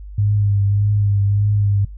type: tone with vibrato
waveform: sine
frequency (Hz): 101.7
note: G#2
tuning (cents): -36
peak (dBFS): -13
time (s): 0.18-1.85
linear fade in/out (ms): 5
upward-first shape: triangle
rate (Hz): 1.7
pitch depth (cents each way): 40
effects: noise-tail reverb RT60 0.2 s tail -24 dB re dry + added 50 Hz sine -31 dBFS peak until 1.97 s